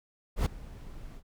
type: noise with ADSR envelope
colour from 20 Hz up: brown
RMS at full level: -21 dBFS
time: 0.36-1.23 s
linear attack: 100 ms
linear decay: 6 ms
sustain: -23 dB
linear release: 65 ms
effects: none